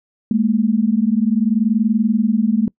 sine tone pair together, 209.4 / 230 Hz, G#3 / A#3, +15 / -23 cents, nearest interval major second, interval 162 cents, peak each -16 dBFS, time 0.31-2.68 s, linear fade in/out 2 ms, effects noise-tail reverb RT60 0.1 s tail -25 dB re dry

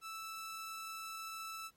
sawtooth tone, 1318.5 Hz, E6, in tune, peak -40 dBFS, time 0.01-1.71 s, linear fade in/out 50 ms, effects pink hiss -75 dBFS RMS until 1.76 s + AAC 48 kbps

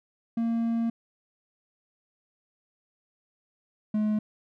triangle tone pair in turn, 230.3 / 213 Hz, A#3 / G#3, -21 / +44 cents, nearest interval minor second, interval 135 cents, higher first, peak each -22 / -21 dBFS, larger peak second, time 0.37-0.9 / 3.94-4.19 s, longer first, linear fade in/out 5 ms, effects none

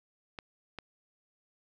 clicks, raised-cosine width 0.3 ms, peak -24 dBFS, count 2, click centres 0.388 / 0.787 s, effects none

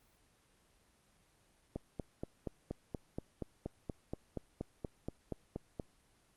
click train, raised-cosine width 2 ms, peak -25 dBFS, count 18, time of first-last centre 1.76-5.798 s, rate 4.21 Hz, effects pink hiss -70 dBFS RMS until 6.36 s + Opus 24 kbps

